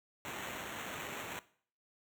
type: noise with sample-and-hold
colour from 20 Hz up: violet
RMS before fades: -43 dBFS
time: 0.25-1.39 s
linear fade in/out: 0 ms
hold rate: 4900 Hz
effects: noise-tail reverb RT60 0.5 s tail -18 dB re dry + high-pass 80 Hz 12 dB/octave